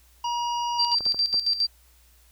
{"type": "harmonic tone", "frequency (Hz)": 954, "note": "A#5", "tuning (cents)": 40, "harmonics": [1, 3, 5, 6], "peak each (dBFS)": [-25, -35, -39, -41], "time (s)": [0.24, 0.95], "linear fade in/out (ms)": 5}
{"type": "tone with tremolo", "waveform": "sine", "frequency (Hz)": 4701, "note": "D8", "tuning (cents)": 1, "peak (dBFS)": -19, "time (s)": [0.78, 1.67], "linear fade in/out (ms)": 20, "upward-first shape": "square", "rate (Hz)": 7.3, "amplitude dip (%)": 70}
{"type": "clicks", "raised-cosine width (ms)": 1, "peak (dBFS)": -24, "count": 4, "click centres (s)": [1.007, 1.064, 1.145, 1.343]}
{"effects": ["added 60 Hz sine -56 dBFS peak until 2.31 s", "white hiss -60 dBFS RMS until 2.31 s"]}